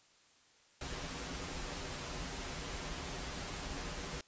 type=noise with comb filter; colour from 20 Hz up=pink; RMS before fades=-42 dBFS; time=0.81-4.21 s; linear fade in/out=2 ms; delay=9.2 ms; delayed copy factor=-0.55; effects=white hiss -66 dBFS RMS until 4.27 s + resampled to 16000 Hz